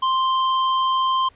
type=tone; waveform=square; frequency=1046.5 Hz; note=C6; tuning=in tune; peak=-18 dBFS; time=0.02-1.29 s; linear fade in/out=10 ms; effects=pink hiss -55 dBFS RMS until 1.35 s + resampled to 8000 Hz